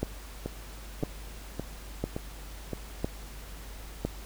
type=two click trains; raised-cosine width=2 ms; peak=-19 / -15 dBFS; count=5 / 5; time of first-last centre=0.46-2.733 / 0.03-4.05 s; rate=1.76 / 0.995 Hz; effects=added 50 Hz sine -42 dBFS peak until 4.25 s + pink hiss -48 dBFS RMS until 4.25 s